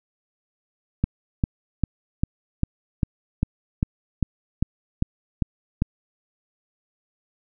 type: click train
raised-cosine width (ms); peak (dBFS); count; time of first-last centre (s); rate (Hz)
5; -7; 13; 1.04-5.821; 2.51
effects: none